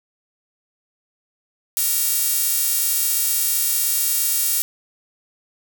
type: tone with high-pass filter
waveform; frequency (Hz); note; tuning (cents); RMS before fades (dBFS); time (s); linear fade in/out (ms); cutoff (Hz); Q
sawtooth; 464.3; A#4; -7; -20; 1.77-4.62; 0; 10000; 0.61
effects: none